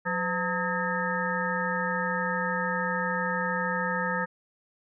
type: harmonic tone with a mistuned harmonic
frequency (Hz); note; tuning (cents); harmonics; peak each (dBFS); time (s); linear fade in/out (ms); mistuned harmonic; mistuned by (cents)
181.3; F#3; -35; 1 / 3 / 5 / 7 / 9 / 10; -33 / -33 / -33 / -33 / -33 / -33; 0.05-4.26; 20; 3; -110
effects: none